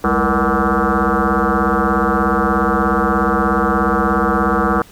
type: tone with frequency modulation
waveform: sine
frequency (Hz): 480.9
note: B4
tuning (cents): -46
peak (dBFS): -12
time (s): 0.04-4.82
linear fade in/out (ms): 2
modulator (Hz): 135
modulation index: 6.9
effects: pink hiss -44 dBFS RMS until 4.91 s